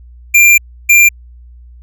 square tone bursts at uneven times, 2380 Hz, D7, 22 cents sharp, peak -4 dBFS, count 2, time 0.34-0.58 / 0.89-1.09 s, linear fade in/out 10 ms, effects added 60 Hz sine -34 dBFS peak until 1.82 s

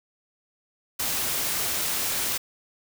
white noise, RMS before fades -27 dBFS, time 0.99-2.38 s, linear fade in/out 10 ms, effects none

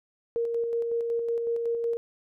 sine tone with tremolo, 466.2 Hz, A#4, in tune, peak -24 dBFS, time 0.36-1.97 s, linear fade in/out 0 ms, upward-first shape square, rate 5.4 Hz, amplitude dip 30%, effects none

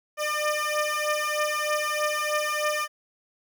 15% pulse beating tone pair, 600 / 603.2 Hz, D5 / D5, +37 / +46 cents, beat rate 3.2 Hz, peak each -21 dBFS, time 0.17-2.88 s, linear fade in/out 50 ms, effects none

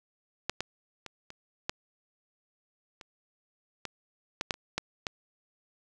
clicks, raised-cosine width 0.2 ms, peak -11 / -14 / -23 / -27 / -12 / -28 / -18 / -13 / -10 / -29 / -12 / -14 dBFS, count 12, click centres 0.496 / 0.606 / 1.063 / 1.304 / 1.695 / 3.012 / 3.853 / 4.411 / 4.508 / 4.541 / 4.78 / 5.068 s, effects none

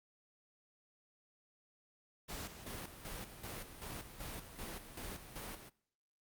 pink noise with tremolo, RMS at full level -45 dBFS, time 2.28-5.7 s, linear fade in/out 20 ms, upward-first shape square, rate 2.6 Hz, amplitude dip 60%, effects noise-tail reverb RT60 0.6 s tail -22 dB re dry + Opus 48 kbps

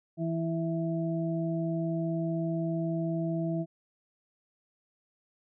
harmonic tone, 164.81 Hz, E3, in tune, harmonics 1 / 2 / 4, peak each -30 / -33 / -36 dBFS, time 0.17-3.66 s, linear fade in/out 50 ms, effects none

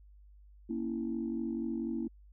sine chord, A# diminished, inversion none, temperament equal, 233.1 / 277.2 / 329.6 Hz, A#3 / C#4 / E4, 0 / 0 / 0 cents, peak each -35 / -39 / -36 dBFS, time 0.69-2.08 s, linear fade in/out 10 ms, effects tanh soft clip ceiling -24 dBFS + added 50 Hz sine -54 dBFS peak until 2.32 s

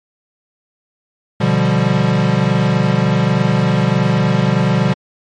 square chord, G dominant seventh, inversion first, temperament equal, 123.47 / 146.83 / 174.61 / 196 Hz, B2 / D3 / F3 / G3, 0 / 0 / 0 / 0 cents, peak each -18 dBFS, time 1.4-4.94 s, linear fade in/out 10 ms, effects low-pass 4000 Hz 12 dB/octave + MP3 48 kbps

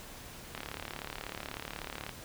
click train, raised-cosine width 0.3 ms, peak -22 dBFS, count 57, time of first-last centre 0.55-2.093 s, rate 36.3 Hz, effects pink hiss -48 dBFS RMS until 2.24 s

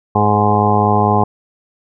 harmonic tone with a mistuned harmonic, 104.3 Hz, G#2, 8 cents sharp, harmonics 1 / 2 / 3 / 4 / 5 / 6 / 7 / 8 / 9 / 10, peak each -17 / -18 / -25 / -19 / -25 / -26 / -18 / -16 / -26 / -19 dBFS, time 0.15-1.24 s, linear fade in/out 5 ms, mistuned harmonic 5, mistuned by -22 cents, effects none

